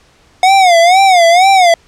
square tone with vibrato, 724 Hz, F#5, 38 cents flat, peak -5 dBFS, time 0.43-1.74 s, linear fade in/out 2 ms, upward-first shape sine, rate 2.1 Hz, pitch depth 140 cents each way, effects pink hiss -48 dBFS RMS until 1.87 s + low-pass 7000 Hz 12 dB/octave

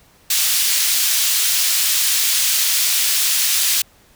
pink high-pass noise, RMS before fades -17 dBFS, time 0.3-3.82 s, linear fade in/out 5 ms, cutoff 3500 Hz, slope 12 dB/octave, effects pink hiss -52 dBFS RMS until 4.15 s

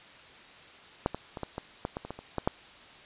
clicks, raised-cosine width 1 ms, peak -11 / -20 / -23 / -19 / -20 / -16 / -19 / -25 / -22 / -28 / -15 / -10 dBFS, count 12, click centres 1.061 / 1.146 / 1.372 / 1.433 / 1.581 / 1.851 / 1.969 / 2.05 / 2.106 / 2.19 / 2.383 / 2.475 s, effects white hiss -51 dBFS RMS until 3.05 s + resampled to 8000 Hz

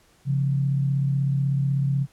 sine tone pair together, 136.5 / 172.68 Hz, C#3 / F3, -26 / -19 cents, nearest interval major third, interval 407 cents, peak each -20 / -30 dBFS, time 0.25-2.07 s, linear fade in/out 50 ms, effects pink hiss -59 dBFS RMS until 2.12 s + low-pass 12000 Hz 12 dB/octave

